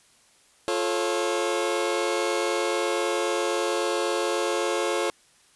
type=chord; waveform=sawtooth; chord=F augmented; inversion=none; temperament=just; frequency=349.2 / 436.5 / 545.7 Hz; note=F4 / A4 / C#5; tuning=0 / -14 / -27 cents; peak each=-24 dBFS; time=0.68-5.1 s; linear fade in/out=0 ms; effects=white hiss -59 dBFS RMS until 5.55 s + resampled to 24000 Hz